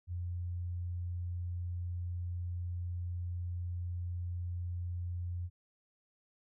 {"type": "tone", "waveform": "sine", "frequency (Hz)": 88, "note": "F2", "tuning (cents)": 14, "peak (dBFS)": -35, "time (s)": [0.07, 5.5], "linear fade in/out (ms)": 50, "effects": []}